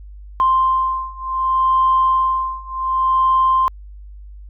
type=beating tone pair; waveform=sine; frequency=1046.5 / 1047.17 Hz; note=C6 / C6; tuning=0 / +1 cents; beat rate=0.67 Hz; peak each=-17 / -16 dBFS; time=0.4-3.68 s; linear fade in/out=0 ms; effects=tanh soft clip ceiling -6 dBFS + added 50 Hz sine -34 dBFS peak until 4.49 s